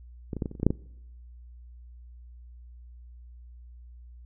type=clicks; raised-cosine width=3 ms; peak=-19 / -20 / -15 / -19 / -26 / -30 / -26 / -13 / -6 / -13 dBFS; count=10; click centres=0.332 / 0.367 / 0.422 / 0.458 / 0.514 / 0.552 / 0.599 / 0.631 / 0.666 / 0.705 s; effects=noise-tail reverb RT60 0.9 s tail -25 dB re dry + added 60 Hz sine -45 dBFS peak until 4.25 s